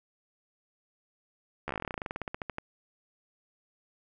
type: slowing click train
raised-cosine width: 0.5 ms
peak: -19 dBFS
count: 24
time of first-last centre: 1.68-2.584 s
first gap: 13 ms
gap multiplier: 1.09
effects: none